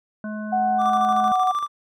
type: harmonic tone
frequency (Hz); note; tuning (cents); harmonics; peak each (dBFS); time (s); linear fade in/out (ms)
213.2; G#3; +46; 1 / 3 / 5 / 7; -28 / -36 / -43 / -38; 0.24-1.32; 2
type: tone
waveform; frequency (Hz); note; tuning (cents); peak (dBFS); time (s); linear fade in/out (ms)
sine; 742; F#5; +5; -18; 0.52-1.52; 10
type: tone with tremolo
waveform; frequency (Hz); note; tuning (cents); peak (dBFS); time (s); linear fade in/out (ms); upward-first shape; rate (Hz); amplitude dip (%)
triangle; 1174.7; D6; 0; -18; 0.78-1.68; 50; square; 13; 50
effects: none